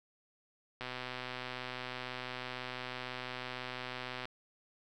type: click train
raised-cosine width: 0.3 ms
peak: -24 dBFS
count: 435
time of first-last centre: 0.81-4.254 s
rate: 126 Hz
effects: none